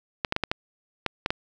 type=clicks; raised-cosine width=0.3 ms; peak=-8 dBFS; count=8; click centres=0.248 / 0.324 / 0.364 / 0.437 / 0.515 / 1.063 / 1.261 / 1.305 s; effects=none